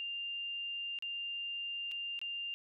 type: tone with dropouts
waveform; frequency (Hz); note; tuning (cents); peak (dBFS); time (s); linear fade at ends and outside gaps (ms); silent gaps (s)
sine; 2795; F7; +1; -37; 0-2.54; 0; 0.988-1.024 / 1.914-1.918 / 2.191-2.215
effects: none